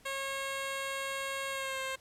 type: tone with pitch glide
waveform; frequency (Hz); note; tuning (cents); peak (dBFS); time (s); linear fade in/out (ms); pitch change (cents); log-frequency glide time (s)
10% pulse; 544 to 529.4; C#5 to C5; -33 to +20; -26; 0.05-1.96; 10; -47; 1.5-1.8
effects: pink hiss -61 dBFS RMS until 2 s + low-pass 12000 Hz 12 dB/octave